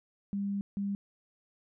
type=tone bursts at uneven times; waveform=sine; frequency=200 Hz; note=G3; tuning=35 cents sharp; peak=-30 dBFS; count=2; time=0.33-0.61 / 0.77-0.95 s; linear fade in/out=0 ms; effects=none